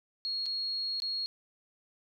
sine tone with dropouts, 4300 Hz, C8, 47 cents sharp, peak -31 dBFS, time 0.25-1.26 s, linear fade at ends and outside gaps 0 ms, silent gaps 0.458-0.463 / 1.001-1.021 s, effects none

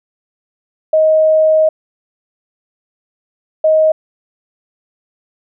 sine tone bursts at uneven times, 628 Hz, D#5, 16 cents sharp, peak -7 dBFS, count 2, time 0.93-1.69 / 3.64-3.92 s, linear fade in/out 5 ms, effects none

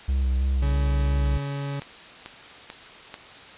triangle tone with vibrato, 65.6 Hz, C2, 5 cents sharp, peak -18 dBFS, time 0.08-1.38 s, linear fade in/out 10 ms, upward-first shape square, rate 3.1 Hz, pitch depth 29 cents each way
40% pulse tone, 140.7 Hz, C#3, 26 cents sharp, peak -27 dBFS, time 0.62-1.8 s, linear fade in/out 5 ms
click train, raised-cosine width 0.2 ms, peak -18 dBFS, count 4, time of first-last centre 1.82-3.142 s, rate 2.27 Hz
effects white hiss -44 dBFS RMS until 3.57 s + resampled to 8000 Hz

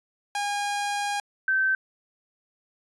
sawtooth / sine tone pair in turn, 815 / 1546.5 Hz, G#5 / G6, -33 / -24 cents, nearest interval major seventh, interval 1109 cents, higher second, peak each -22 / -20 dBFS, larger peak second, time 0.35-1.2 / 1.48-1.75 s, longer first, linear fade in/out 2 ms, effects resampled to 24000 Hz

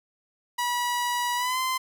sawtooth tone with pitch glide, 971 to 1034.7 Hz, B5 to C6, -30 to -20 cents, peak -21 dBFS, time 0.58-1.78 s, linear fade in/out 10 ms, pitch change +110 cents, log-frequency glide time 1.36-1.59 s, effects none

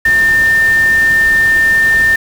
sine tone in noise, 1800 Hz, A6, 39 cents sharp, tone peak -7 dBFS, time 0.05-2.16 s, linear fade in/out 5 ms, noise pink, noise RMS -25 dBFS, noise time 0.05-2.16 s, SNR +15 dB, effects none

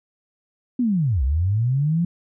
sine linear two-way sweep, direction down then up, 257.9 to 60.7 to 176.2 Hz, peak -17 dBFS, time 0.79-2.05 s, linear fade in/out 5 ms, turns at 1.23 s, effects none

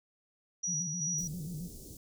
sine tone with tremolo, 5810 Hz, F#8, 32 cents flat, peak -31 dBFS, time 0.63-1.28 s, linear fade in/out 10 ms, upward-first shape square, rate 2.6 Hz, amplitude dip 40%
sine tone with vibrato, 163.5 Hz, E3, 14 cents flat, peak -37 dBFS, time 0.67-1.68 s, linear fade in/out 20 ms, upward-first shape square, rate 7.5 Hz, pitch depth 140 cents each way
pink band-stop noise, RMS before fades -48 dBFS, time 1.18-1.97 s, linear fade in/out 2 ms, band 420 to 5500 Hz, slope 24 dB/octave
effects none

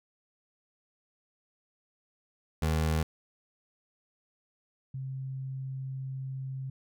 25% pulse / sine tone pair in turn, 79 / 132.86 Hz, D#2 / C3, +27 / +27 cents, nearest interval major sixth, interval 900 cents, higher second, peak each -22 / -34 dBFS, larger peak first, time 2.62-3.03 / 4.94-6.7 s, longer second, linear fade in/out 5 ms, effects none

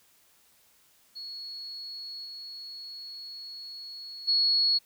sine tone with level steps, 4350 Hz, C#8, 33 cents flat, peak -37 / -39 / -21 dBFS, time 1.15-4.79 s, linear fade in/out 20 ms, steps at 2.24 / 4.27 s, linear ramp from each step 20 ms, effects white hiss -63 dBFS RMS until 4.85 s

